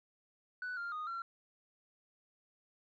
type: tone with pitch steps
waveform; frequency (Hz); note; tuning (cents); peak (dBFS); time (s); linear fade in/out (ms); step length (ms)
sine; 1488 / 1396 / 1237 / 1364; F#6 / F6 / D#6 / F6; +9 / -1 / -10 / -41; -36; 0.62-1.22; 2; 150
effects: tanh soft clip ceiling -36 dBFS